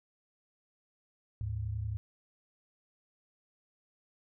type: tone pair together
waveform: sine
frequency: 75.02 / 106.1 Hz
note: D2 / G#2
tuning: +37 / +38 cents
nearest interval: tritone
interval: 601 cents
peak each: -38 / -34 dBFS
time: 1.41-1.97 s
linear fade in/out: 0 ms
effects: none